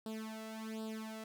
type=tone with flanger; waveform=sawtooth; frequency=220 Hz; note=A3; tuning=in tune; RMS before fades=-44 dBFS; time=0.06-1.24 s; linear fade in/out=2 ms; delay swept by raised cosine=0.23 to 1.53 ms; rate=1.3 Hz; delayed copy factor=+0.9; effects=none